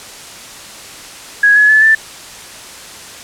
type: tone with pitch steps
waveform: sine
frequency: 1661.2 / 1696.1 / 1731.7 / 1768.1 Hz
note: G#6 / G#6 / A6 / A6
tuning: 0 / +36 / -28 / +8 cents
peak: -5 dBFS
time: 1.43-1.95 s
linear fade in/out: 5 ms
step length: 130 ms
effects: white hiss -32 dBFS RMS until 3.23 s + low-pass 9000 Hz 12 dB/octave

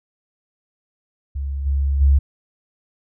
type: tone with level steps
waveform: sine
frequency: 69.3 Hz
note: C#2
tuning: in tune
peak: -22 / -16 / -10 dBFS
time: 1.35-2.19 s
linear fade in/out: 10 ms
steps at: 1.65 / 2 s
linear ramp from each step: 20 ms
effects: none

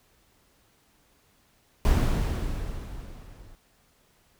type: noise with level ramp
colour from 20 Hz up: brown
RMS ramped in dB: -19 to -49 dBFS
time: 1.85-3.55 s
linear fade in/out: 0 ms
effects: pink hiss -64 dBFS RMS until 4.39 s

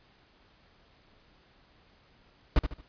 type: noise with echo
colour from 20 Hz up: brown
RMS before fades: -20 dBFS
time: 2.56-2.59 s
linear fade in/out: 2 ms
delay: 74 ms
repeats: 3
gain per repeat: -9 dB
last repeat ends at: 2.812 s
effects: pink hiss -62 dBFS RMS until 2.88 s + resampled to 11025 Hz

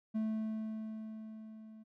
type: tone with level ramp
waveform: triangle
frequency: 218.7 Hz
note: A3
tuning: 10 cents flat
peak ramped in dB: -29 to -49 dBFS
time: 0.14-1.84 s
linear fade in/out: 20 ms
effects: none

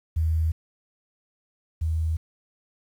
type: tone pair in turn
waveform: sine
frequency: 80.2 / 80.2 Hz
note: E2 / E2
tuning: -47 / -47 cents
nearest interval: unison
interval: 0 cents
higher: neither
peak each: -20 / -22 dBFS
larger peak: first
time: 0.16-0.52 / 1.81-2.17 s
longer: neither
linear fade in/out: 10 ms
effects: 9-bit

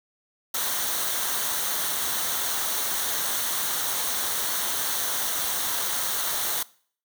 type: noise with comb filter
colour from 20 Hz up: white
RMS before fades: -27 dBFS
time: 0.54-6.63 s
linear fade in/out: 5 ms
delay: 0.4 ms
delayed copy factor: -0.55
effects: noise-tail reverb RT60 0.5 s tail -21 dB re dry

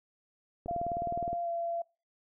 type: click train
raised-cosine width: 2 ms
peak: -26 dBFS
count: 14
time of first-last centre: 0.66-1.33 s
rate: 19.4 Hz
type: tone with pitch glide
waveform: sine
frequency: 691 to 680.3 Hz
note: F5 to F5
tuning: -19 to -46 cents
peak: -31 dBFS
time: 0.68-1.82 s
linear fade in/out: 5 ms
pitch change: -27 cents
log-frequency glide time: 1.43-1.48 s
effects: noise-tail reverb RT60 0.3 s tail -24 dB re dry

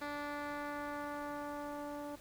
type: tone with low-pass filter sweep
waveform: 10% pulse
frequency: 291.3 Hz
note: D4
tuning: 14 cents flat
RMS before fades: -42 dBFS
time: 0.01-2.16 s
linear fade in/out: 10 ms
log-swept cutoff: 3300 to 690 Hz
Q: 0.86
effects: pink hiss -58 dBFS RMS until 2.2 s

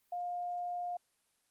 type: tone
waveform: sine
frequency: 708 Hz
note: F5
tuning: 23 cents sharp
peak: -35 dBFS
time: 0.12-0.97 s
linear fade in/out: 5 ms
effects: white hiss -75 dBFS RMS until 1.5 s + Opus 24 kbps

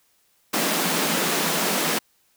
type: high-pass noise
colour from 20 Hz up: pink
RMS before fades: -23 dBFS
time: 0.53-1.99 s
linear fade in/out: 10 ms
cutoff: 160 Hz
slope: 96 dB/octave
effects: white hiss -64 dBFS RMS until 2.36 s

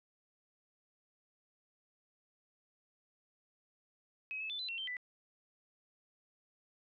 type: tone with pitch steps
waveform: sine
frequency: 2549 / 2599 / 3514 / 4021 / 2722 / 3125 / 1986 Hz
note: D#7 / E7 / A7 / B7 / F7 / G7 / B6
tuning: +41 / -25 / -3 / +30 / -45 / -6 / +9 cents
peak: -38 dBFS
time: 4.31-4.968 s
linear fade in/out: 0 ms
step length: 94 ms
effects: none

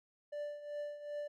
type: tone with tremolo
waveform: triangle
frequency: 587.3 Hz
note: D5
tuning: in tune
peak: -35 dBFS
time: 0.32-1.28 s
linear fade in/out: 10 ms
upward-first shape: triangle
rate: 2.6 Hz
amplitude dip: 75%
effects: none

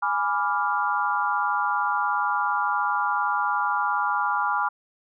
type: chord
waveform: sine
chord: G# diminished seventh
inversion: none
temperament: equal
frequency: 830.6 / 987.8 / 1174.7 / 1396.9 Hz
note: G#5 / B5 / D6 / F6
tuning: 0 / 0 / 0 / 0 cents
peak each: -27 dBFS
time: 0.02-4.69 s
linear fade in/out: 10 ms
effects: none

